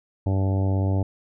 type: harmonic tone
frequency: 96.5 Hz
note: G2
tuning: 27 cents flat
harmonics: 1 / 2 / 3 / 4 / 5 / 6 / 7 / 8 / 9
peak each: -20 / -31 / -30 / -36 / -38 / -36 / -38 / -42 / -41 dBFS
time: 0.26-1.03 s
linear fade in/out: 5 ms
effects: none